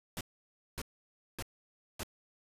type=noise bursts; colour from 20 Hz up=pink; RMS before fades=-39 dBFS; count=4; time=0.17-2.032 s; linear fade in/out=0 ms; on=38 ms; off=570 ms; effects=resampled to 32000 Hz